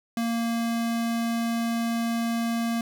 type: tone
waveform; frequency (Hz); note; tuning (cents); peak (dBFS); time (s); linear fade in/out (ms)
square; 231.5; A#3; -12; -25; 0.17-2.81; 2
effects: none